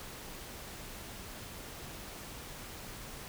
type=silence; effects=pink hiss -46 dBFS RMS until 3.28 s